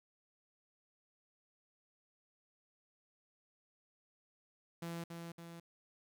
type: tone with echo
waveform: sawtooth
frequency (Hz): 168.7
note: E3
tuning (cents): +40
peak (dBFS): -37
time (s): 4.82-5.04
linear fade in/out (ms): 5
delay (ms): 280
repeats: 2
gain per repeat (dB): -4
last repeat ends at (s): 5.6
effects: 12-bit